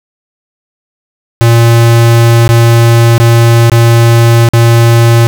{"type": "tone with dropouts", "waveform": "square", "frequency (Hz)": 116.54, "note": "A#2", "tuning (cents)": 0, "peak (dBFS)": -3, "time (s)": [1.41, 5.27], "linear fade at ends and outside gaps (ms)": 0, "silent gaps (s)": [[2.478, 2.491], [3.18, 3.2], [3.698, 3.718], [4.488, 4.535]], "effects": []}